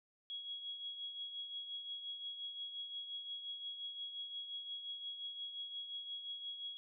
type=tone with tremolo; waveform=sine; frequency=3322 Hz; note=G#7; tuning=in tune; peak=-40 dBFS; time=0.3-6.77 s; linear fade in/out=0 ms; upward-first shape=triangle; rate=5.7 Hz; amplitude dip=60%; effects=none